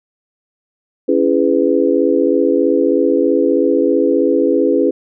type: chord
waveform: sine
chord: C# minor seventh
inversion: none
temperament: just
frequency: 277.2 / 332.6 / 415.8 / 498.9 Hz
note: C#4 / E4 / G#4 / B4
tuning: 0 / +16 / +2 / +17 cents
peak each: -16 dBFS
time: 1.08-4.91 s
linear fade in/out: 10 ms
effects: none